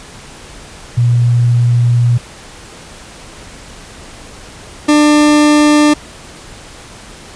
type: tone pair in turn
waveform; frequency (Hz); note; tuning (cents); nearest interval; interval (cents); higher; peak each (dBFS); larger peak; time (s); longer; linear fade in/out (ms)
sine / 40% pulse; 120 / 298.2; B2 / D4; -49 / +27; octave + major third; 1576; second; -7 / -5; second; 0.97-2.18 / 4.88-5.94; first; 10
effects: pink hiss -34 dBFS RMS until 7.35 s + resampled to 22050 Hz